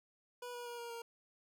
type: tone with pitch steps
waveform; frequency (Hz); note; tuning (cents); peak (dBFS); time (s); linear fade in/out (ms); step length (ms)
25% pulse; 489 / 483.1 / 477.3 / 471.5 / 465.8; B4 / B4 / A#4 / A#4 / A#4; -17 / -38 / +41 / +20 / -1; -40; 0.42-1.02; 5; 120
effects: none